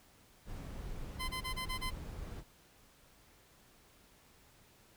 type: noise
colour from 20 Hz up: brown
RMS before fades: -43 dBFS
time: 0.45-2.44 s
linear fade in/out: 50 ms
type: tone bursts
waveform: 15% pulse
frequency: 1028 Hz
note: C6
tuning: 31 cents flat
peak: -31 dBFS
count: 6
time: 1.19-1.907 s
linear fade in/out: 20 ms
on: 97 ms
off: 27 ms
effects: pink hiss -64 dBFS RMS until 4.96 s